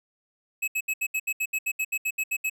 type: tone bursts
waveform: square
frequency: 2575 Hz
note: E7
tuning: 41 cents flat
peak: -25 dBFS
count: 15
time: 0.62-2.498 s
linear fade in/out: 10 ms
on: 58 ms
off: 72 ms
effects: none